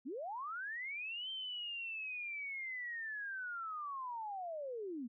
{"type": "linear two-way sweep", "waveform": "sine", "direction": "up then down", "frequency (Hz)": [220.9, 3136, 220.9], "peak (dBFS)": -40, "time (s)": [0.05, 5.08], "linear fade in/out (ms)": 20, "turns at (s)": 1.3, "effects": []}